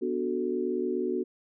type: chord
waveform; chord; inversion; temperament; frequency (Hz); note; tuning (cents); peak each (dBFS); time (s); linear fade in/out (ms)
sine; B minor seventh; none; equal; 246.9 / 293.7 / 370 / 440; B3 / D4 / F#4 / A4; 0 / 0 / 0 / 0; -33 / -35 / -29 / -35; 0.01-1.24; 20
effects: none